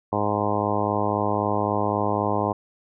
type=harmonic tone; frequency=103.83 Hz; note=G#2; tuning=in tune; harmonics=1 / 2 / 3 / 4 / 5 / 6 / 7 / 8 / 9 / 10; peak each=-30 / -30 / -30 / -30 / -30 / -30 / -30 / -30 / -30 / -30 dBFS; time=0.12-2.53 s; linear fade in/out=10 ms; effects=none